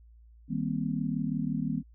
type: chord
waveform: sine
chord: C minor seventh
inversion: first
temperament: just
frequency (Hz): 156.98 / 196.22 / 235.5 / 261.6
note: Eb3 / G3 / Bb3 / C4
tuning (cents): +16 / +2 / +18 / 0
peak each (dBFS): -33 / -34 / -33 / -34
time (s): 0.48-1.83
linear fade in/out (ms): 50
effects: added 57 Hz sine -52 dBFS peak until 1.94 s